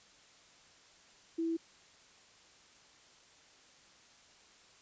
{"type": "tone", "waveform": "sine", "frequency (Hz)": 329.6, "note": "E4", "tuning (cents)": 0, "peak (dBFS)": -31, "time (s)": [1.38, 1.57], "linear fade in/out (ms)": 10, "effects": ["white hiss -61 dBFS RMS until 4.81 s", "resampled to 16000 Hz"]}